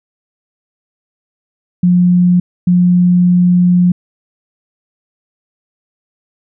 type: tone bursts at uneven times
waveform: sine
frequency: 178.1 Hz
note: F3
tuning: 34 cents sharp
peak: -6 dBFS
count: 2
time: 1.83-2.4 / 2.67-3.92 s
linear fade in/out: 5 ms
effects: none